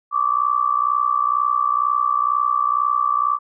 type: tone with amplitude modulation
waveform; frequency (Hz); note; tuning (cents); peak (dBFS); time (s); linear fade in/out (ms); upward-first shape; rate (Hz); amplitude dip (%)
sine; 1160; D6; -22; -12; 0.11-3.39; 50; sine; 62.1; 90
effects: none